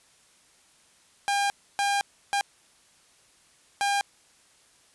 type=tone bursts at uneven times; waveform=sawtooth; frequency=804 Hz; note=G5; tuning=44 cents sharp; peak=-19 dBFS; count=4; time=1.28-1.5 / 1.79-2.01 / 2.33-2.41 / 3.81-4.01 s; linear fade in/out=0 ms; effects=white hiss -60 dBFS RMS until 4.94 s + resampled to 24000 Hz